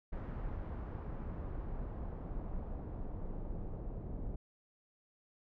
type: noise with low-pass filter sweep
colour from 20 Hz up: brown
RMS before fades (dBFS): -41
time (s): 0.12-4.36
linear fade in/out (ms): 10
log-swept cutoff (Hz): 1500 to 600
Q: 0.96
effects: none